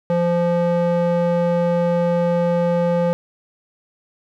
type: tone with band-pass filter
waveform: square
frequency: 172.8 Hz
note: F3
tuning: 18 cents flat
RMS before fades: -18 dBFS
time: 0.1-3.13 s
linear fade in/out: 0 ms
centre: 470 Hz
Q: 1.6
effects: none